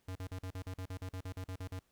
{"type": "tone bursts", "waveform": "square", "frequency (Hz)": 93, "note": "F#2", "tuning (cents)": 9, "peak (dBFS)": -40, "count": 15, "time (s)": [0.08, 1.793], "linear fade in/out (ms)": 5, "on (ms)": 75, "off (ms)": 42, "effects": ["pink hiss -75 dBFS RMS until 1.91 s"]}